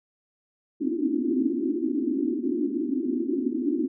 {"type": "band-pass noise", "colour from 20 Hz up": "pink", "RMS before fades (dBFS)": -26, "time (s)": [0.8, 3.88], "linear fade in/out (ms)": 20, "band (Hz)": [240, 360], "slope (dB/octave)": 96, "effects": []}